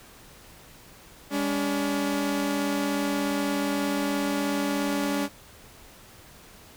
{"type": "tone pair together", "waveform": "sawtooth", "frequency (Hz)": [202.2, 284.9], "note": ["G#3", "C#4"], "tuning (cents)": [-46, 48], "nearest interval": "tritone", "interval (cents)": 594, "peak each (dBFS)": [-26, -22], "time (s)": [1.3, 5.29], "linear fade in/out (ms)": 50, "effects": ["pink hiss -50 dBFS RMS until 6.76 s"]}